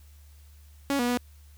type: tone with pitch steps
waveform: sawtooth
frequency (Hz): 279.2 / 242.4 / 244.8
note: C#4 / B3 / B3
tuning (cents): +13 / -32 / -15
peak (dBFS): -20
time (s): 0.9-1.173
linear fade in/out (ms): 0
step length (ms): 91
effects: added 73 Hz sine -49 dBFS peak until 1.57 s + white hiss -62 dBFS RMS until 1.57 s